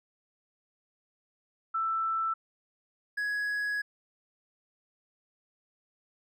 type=tone pair in turn; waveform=sine / triangle; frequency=1327 / 1671.9 Hz; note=E6 / G#6; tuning=+11 / +11 cents; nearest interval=major third; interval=400 cents; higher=second; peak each=-27 / -27 dBFS; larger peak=neither; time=1.74-2.34 / 3.17-3.82 s; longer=second; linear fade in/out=10 ms; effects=none